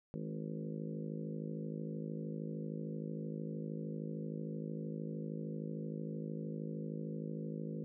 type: harmonic tone with a mistuned harmonic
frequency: 53.1 Hz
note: G#1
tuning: 39 cents sharp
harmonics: 3 / 4 / 5 / 6 / 7 / 8 / 9 / 10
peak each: -42 / -44 / -50 / -51 / -50 / -55 / -50 / -55 dBFS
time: 0.14-7.84 s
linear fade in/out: 0 ms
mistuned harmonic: 5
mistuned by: +20 cents
effects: none